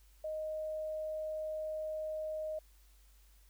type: tone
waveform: sine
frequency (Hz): 622.3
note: D#5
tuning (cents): 0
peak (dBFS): -36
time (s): 0.24-2.59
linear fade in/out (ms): 5
effects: added 50 Hz sine -60 dBFS peak until 3.49 s + white hiss -69 dBFS RMS until 3.49 s